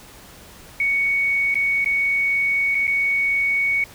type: tone with dropouts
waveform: sine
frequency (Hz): 2229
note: C#7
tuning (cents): +9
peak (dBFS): -17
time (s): 0.8-3.84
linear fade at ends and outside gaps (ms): 2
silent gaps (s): 1.543-1.554 / 1.845-1.859 / 2.747-2.751 / 2.87-2.877
effects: pink hiss -44 dBFS RMS until 3.94 s